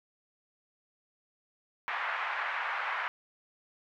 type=band-pass noise; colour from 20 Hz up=white; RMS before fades=-34 dBFS; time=1.88-3.08 s; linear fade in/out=0 ms; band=800 to 2000 Hz; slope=24 dB/octave; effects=none